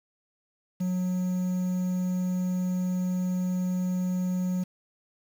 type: tone with quantisation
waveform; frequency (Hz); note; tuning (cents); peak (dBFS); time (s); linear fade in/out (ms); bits
triangle; 182.3; F#3; -25; -23; 0.8-4.64; 10; 8
effects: none